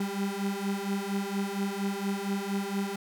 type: beating tone pair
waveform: 35% pulse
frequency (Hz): 196 / 200.3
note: G3 / G3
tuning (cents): 0 / +38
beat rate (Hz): 4.3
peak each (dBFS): -31 / -30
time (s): 0-2.96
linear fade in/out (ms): 5
effects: none